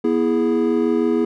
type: chord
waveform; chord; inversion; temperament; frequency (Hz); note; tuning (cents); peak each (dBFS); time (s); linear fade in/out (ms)
triangle; E major; second; equal with one note detuned; 242.8 / 329.6 / 415.3; B3 / E4 / G#4; -29 / 0 / 0; -18; 0.04-1.25; 5
effects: none